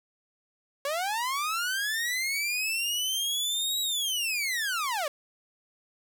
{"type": "linear two-way sweep", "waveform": "sawtooth", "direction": "up then down", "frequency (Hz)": [545, 3881, 545], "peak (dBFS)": -24, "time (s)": [0.85, 5.08], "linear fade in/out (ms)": 2, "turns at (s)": 3.81, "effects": []}